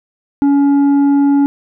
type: tone with tanh clipping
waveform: sine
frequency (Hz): 281.8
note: C#4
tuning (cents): +29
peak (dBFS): -9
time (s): 0.42-1.46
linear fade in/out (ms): 0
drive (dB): 6
effects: none